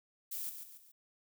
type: noise with echo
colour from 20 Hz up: violet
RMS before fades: -40 dBFS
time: 0.31-0.5 s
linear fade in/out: 10 ms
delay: 140 ms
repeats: 3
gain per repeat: -7 dB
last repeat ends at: 0.92 s
effects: none